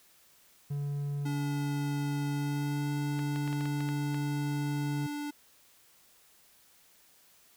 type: tone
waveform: triangle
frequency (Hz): 143.1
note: D3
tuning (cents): -45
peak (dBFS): -29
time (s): 0.7-5.07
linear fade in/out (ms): 10
type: tone with pitch glide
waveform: square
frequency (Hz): 287.7 to 292.6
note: D4 to D4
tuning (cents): -36 to -6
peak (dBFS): -35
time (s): 1.25-5.31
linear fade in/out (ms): 10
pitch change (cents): +30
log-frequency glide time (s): 2.32-2.92
type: clicks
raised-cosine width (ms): 0.3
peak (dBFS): -27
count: 9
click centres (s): 3.192 / 3.36 / 3.477 / 3.529 / 3.609 / 3.656 / 3.806 / 3.889 / 4.145
effects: white hiss -62 dBFS RMS until 7.56 s